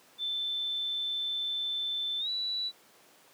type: tone with pitch glide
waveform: sine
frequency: 3534 to 3944 Hz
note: A7 to B7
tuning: +7 to -3 cents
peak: -30 dBFS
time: 0.18-2.72 s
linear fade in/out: 50 ms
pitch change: +190 cents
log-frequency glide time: 2.19-2.29 s
effects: pink hiss -59 dBFS RMS until 3.33 s + high-pass 300 Hz 12 dB/octave